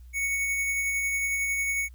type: tone with tremolo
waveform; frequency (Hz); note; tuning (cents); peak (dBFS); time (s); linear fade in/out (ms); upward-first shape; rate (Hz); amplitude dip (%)
square; 2222; C#7; +4; -25; 0.13-1.89; 50; sine; 11; 25
effects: added 61 Hz sine -44 dBFS peak until 1.94 s + white hiss -68 dBFS RMS until 1.94 s